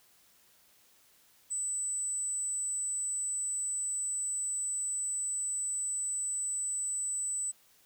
sine tone, 8000 Hz, B8, 21 cents sharp, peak -31 dBFS, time 1.5-7.52 s, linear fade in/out 20 ms, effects white hiss -64 dBFS RMS until 7.85 s

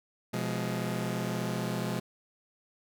sawtooth chord, F diminished, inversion second, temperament just, 125.72 / 174.61 / 209.5 Hz, Cb3 / F3 / Ab3, +31 / 0 / +15 cents, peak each -31 dBFS, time 0.33-2 s, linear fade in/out 10 ms, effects none

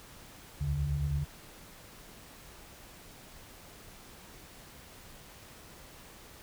sine tone cluster, 66.1 / 75.2 / 143.4 Hz, C2 / D2 / D3, +18 / +42 / -41 cents, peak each -37 / -33 / -31 dBFS, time 0.6-1.25 s, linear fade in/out 20 ms, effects pink hiss -52 dBFS RMS until 6.42 s

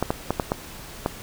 clicks, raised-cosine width 1 ms, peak -7 dBFS, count 6, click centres 0.026 / 0.105 / 0.306 / 0.398 / 0.519 / 1.061 s, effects pink hiss -40 dBFS RMS until 1.22 s

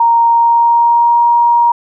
sine tone with pitch glide, 931 to 945.1 Hz, A#5 to A#5, -2 to +24 cents, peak -6 dBFS, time 0-1.72 s, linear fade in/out 5 ms, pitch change +26 cents, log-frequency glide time 0.29-1.25 s, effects none

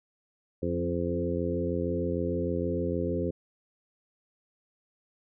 harmonic tone with a mistuned harmonic, 86.5 Hz, F2, 16 cents flat, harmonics 1 / 2 / 3 / 4 / 5 / 6, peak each -34 / -34 / -34 / -34 / -34 / -34 dBFS, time 0.62-3.31 s, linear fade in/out 10 ms, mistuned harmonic 3, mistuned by +17 cents, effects none

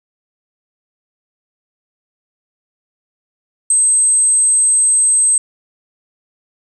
sine tone, 8260 Hz, C9, 23 cents flat, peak -9 dBFS, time 3.7-5.38 s, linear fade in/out 2 ms, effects none

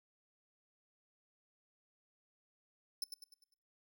sawtooth tone with echo, 5274 Hz, E8, in tune, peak -33 dBFS, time 3.02-3.04 s, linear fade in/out 2 ms, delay 100 ms, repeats 5, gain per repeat -7 dB, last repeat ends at 3.54 s, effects noise-tail reverb RT60 0.6 s tail -24 dB re dry

